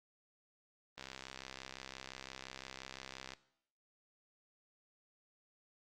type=click train; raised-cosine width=0.2 ms; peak=-28 dBFS; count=156; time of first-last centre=0.98-3.336 s; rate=65.8 Hz; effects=noise-tail reverb RT60 0.7 s tail -18 dB re dry + Opus 32 kbps